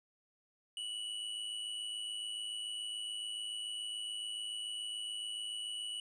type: tone with amplitude modulation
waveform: square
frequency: 2946 Hz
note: F#7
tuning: 8 cents flat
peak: -37 dBFS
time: 0.77-6 s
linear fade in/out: 2 ms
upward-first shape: sine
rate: 107 Hz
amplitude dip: 50%
effects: resampled to 22050 Hz